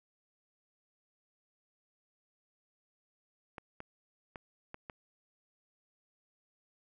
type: clicks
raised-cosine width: 0.5 ms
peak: -28 dBFS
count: 5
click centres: 3.582 / 3.804 / 4.358 / 4.744 / 4.898 s
effects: none